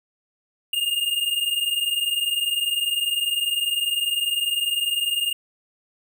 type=tone pair together; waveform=square; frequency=2815 / 2835 Hz; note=F7 / F7; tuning=+13 / +25 cents; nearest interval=unison; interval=12 cents; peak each=-26 / -24 dBFS; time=0.73-5.33 s; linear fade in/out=5 ms; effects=none